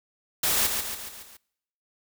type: noise with echo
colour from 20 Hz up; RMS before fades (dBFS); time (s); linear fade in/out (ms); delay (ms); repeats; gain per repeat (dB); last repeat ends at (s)
white; -24; 0.43-0.67; 5; 140; 5; -5; 1.37
effects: noise-tail reverb RT60 0.8 s tail -25 dB re dry